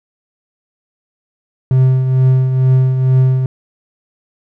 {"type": "tone with tremolo", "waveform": "triangle", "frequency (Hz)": 130, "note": "C3", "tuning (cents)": -11, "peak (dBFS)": -4, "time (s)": [1.71, 3.46], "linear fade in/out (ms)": 2, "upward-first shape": "triangle", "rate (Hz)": 2.2, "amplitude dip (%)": 55, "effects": []}